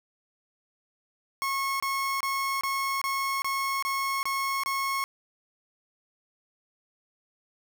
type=tone bursts; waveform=30% pulse; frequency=1091 Hz; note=C#6; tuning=28 cents flat; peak=-24 dBFS; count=9; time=1.42-5.04 s; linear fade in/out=0 ms; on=380 ms; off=25 ms; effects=none